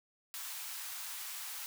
white high-pass noise, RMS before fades -43 dBFS, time 0.34-1.66 s, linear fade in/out 0 ms, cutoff 840 Hz, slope 24 dB/octave, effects none

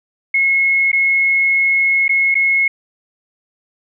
sine tone with dropouts, 2173 Hz, C#7, 35 cents flat, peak -11 dBFS, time 0.34-2.68 s, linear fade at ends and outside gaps 5 ms, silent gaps 0.917-0.929 / 2.081-2.092 / 2.344-2.352 s, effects none

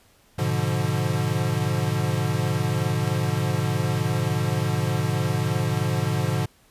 square chord, G# diminished seventh, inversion none, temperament equal with one note detuned, 104.19 / 123.47 / 146.83 / 174.61 Hz, G#2 / B2 / D3 / F3, +6 / 0 / 0 / 0 cents, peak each -28 / -27 / -27 / -31 dBFS, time 0.38-6.46 s, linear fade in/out 10 ms, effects pink hiss -58 dBFS RMS until 6.7 s + resampled to 32000 Hz

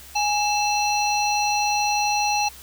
harmonic tone with a mistuned harmonic, 830.6 Hz, G#5, in tune, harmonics 1 / 3 / 5 / 7, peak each -21 / -26 / -28 / -29 dBFS, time 0.15-2.49 s, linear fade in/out 10 ms, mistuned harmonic 3, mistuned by +110 cents, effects added 66 Hz sine -48 dBFS peak until 2.62 s + white hiss -44 dBFS RMS until 2.62 s

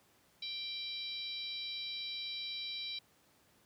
harmonic tone with a mistuned harmonic, 784 Hz, G5, in tune, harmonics 3 / 4 / 5 / 6 / 7, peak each -48 / -49 / -40 / -49 / -53 dBFS, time 0.42-2.99 s, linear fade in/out 5 ms, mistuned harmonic 7, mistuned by -38 cents, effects pink hiss -68 dBFS RMS until 3.65 s + high-pass 100 Hz 12 dB/octave

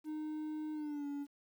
triangle tone with pitch glide, 307.7 to 285.4 Hz, D#4 to D4, -19 to -49 cents, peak -36 dBFS, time 0.04-1.27 s, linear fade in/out 50 ms, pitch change -130 cents, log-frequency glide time 0.73-1.06 s, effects 11-bit

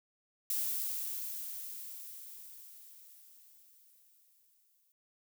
violet noise with exponential decay, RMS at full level -33 dBFS, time 0.5-4.92 s, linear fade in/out 1 ms, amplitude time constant 960 ms, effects none

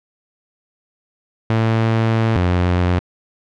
sawtooth tone pair in turn, 112.4 / 89.21 Hz, A2 / F2, +37 / +37 cents, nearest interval major third, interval 400 cents, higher first, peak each -10 dBFS, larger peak neither, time 1.5-2.36 / 2.36-2.99 s, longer first, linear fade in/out 0 ms, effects low-pass 3000 Hz 12 dB/octave

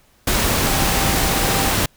sine tone in noise, 784 Hz, G5, in tune, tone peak -27 dBFS, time 0.67-1.73 s, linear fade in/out 5 ms, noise pink, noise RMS -18 dBFS, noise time 0.27-1.86 s, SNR -12 dB, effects pink hiss -56 dBFS RMS until 1.96 s

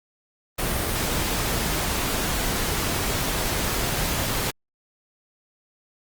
pink noise, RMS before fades -25 dBFS, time 0.58-4.51 s, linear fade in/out 10 ms, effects Opus 32 kbps

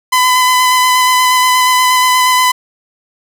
sawtooth tone with vibrato, 1009 Hz, B5, 37 cents sharp, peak -4 dBFS, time 0.12-2.52 s, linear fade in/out 10 ms, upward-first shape square, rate 8.4 Hz, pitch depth 11 cents each way, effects none

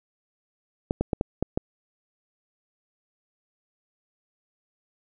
clicks, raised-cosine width 2 ms, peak -10 dBFS, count 6, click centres 0.909 / 1.01 / 1.132 / 1.211 / 1.426 / 1.575 s, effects none

